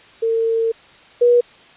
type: tone pair in turn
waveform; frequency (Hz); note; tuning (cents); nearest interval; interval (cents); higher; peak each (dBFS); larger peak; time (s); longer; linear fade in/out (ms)
sine; 453.7 / 483; A#4 / B4; -47 / -39; minor second; 108; second; -15 / -9; second; 0.22-0.72 / 1.21-1.41; first; 10
effects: white hiss -46 dBFS RMS until 1.76 s + resampled to 8000 Hz